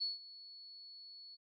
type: tone with ADSR envelope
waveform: sine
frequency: 4403 Hz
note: C#8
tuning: 13 cents flat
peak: -33 dBFS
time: 0-1.37 s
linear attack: 22 ms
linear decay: 160 ms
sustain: -18 dB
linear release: 31 ms
effects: none